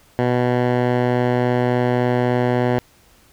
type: tone with low-pass filter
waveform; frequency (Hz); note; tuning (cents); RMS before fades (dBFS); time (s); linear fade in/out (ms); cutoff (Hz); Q
10% pulse; 123.47; B2; 0; -18; 0.19-2.79; 0; 1800; 0.65
effects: pink hiss -53 dBFS RMS until 3.32 s